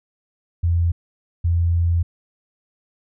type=tone bursts at uneven times; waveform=sine; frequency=85.2 Hz; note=F2; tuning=42 cents flat; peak=-15 dBFS; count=2; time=0.63-0.92 / 1.44-2.03 s; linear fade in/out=10 ms; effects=none